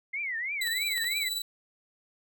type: tone with vibrato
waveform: sine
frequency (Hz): 2067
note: C7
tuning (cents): -22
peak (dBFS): -30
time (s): 0.13-1.29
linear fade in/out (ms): 10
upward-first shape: triangle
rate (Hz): 3.1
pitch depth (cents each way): 270
type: tone with tremolo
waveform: sawtooth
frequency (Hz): 3951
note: B7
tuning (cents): 0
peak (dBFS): -25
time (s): 0.61-1.42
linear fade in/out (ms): 5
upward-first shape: sine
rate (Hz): 20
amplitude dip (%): 50
type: clicks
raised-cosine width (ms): 0.2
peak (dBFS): -26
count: 3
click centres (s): 0.673 / 0.978 / 1.043
effects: none